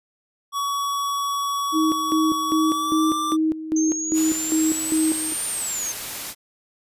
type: tone with pitch glide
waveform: square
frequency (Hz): 1128 to 1178.6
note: C#6 to D6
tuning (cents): +30 to +6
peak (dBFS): -23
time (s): 0.52-3.37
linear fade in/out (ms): 50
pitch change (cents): +76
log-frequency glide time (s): 2.52-3.16
type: tone with tremolo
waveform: sine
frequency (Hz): 315.8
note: D#4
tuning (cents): +26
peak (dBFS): -17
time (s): 1.72-5.34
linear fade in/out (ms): 50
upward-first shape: square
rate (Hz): 2.5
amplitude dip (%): 75
type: exponential two-way sweep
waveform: sine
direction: up then down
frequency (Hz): 6272 to 9080 to 6272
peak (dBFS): -25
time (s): 3.76-5.92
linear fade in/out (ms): 5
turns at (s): 5.48
type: noise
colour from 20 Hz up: white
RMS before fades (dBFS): -31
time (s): 4.13-6.35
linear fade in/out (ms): 50
effects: resampled to 32000 Hz